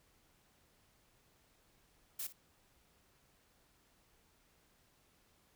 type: noise with echo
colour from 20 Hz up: blue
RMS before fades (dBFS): -41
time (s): 2.19-2.27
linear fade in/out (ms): 5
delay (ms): 56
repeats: 1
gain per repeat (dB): -15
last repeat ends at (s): 2.326
effects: pink hiss -71 dBFS RMS until 5.55 s